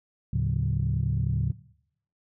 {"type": "tone cluster", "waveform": "sine", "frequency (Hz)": [75.1, 109.2, 139, 181.6], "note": ["D2", "A2", "C#3", "F#3"], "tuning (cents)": [39, -13, 5, -32], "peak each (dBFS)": [-29, -26, -27, -32], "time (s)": [0.33, 1.52], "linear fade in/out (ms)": 5, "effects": ["noise-tail reverb RT60 0.7 s tail -19 dB re dry", "tanh soft clip ceiling -15 dBFS"]}